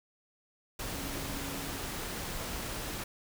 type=tone in noise; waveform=sine; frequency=277.2 Hz; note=C#4; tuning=in tune; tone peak=-44 dBFS; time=0.95-1.77 s; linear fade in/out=5 ms; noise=pink; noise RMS=-38 dBFS; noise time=0.79-3.04 s; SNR=-9 dB; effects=none